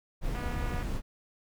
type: noise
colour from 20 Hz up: brown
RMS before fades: -32 dBFS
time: 0.21-1.02 s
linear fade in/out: 50 ms
type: click train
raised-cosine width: 0.5 ms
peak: -28 dBFS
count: 117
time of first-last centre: 0.35-0.827 s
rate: 243 Hz
effects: none